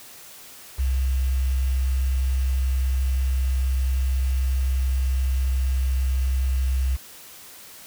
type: tone with quantisation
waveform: sine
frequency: 65.1 Hz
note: C2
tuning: 8 cents flat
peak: -19 dBFS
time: 0.78-6.97 s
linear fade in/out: 20 ms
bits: 7
effects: white hiss -44 dBFS RMS until 7.86 s